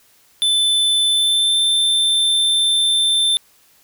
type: tone with pitch glide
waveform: square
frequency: 3520 to 3559 Hz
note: A7 to A7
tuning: 0 to +19 cents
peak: -14 dBFS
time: 0.42-3.37 s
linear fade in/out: 0 ms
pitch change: +19 cents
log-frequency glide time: 1.09-1.57 s
effects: white hiss -54 dBFS RMS until 3.83 s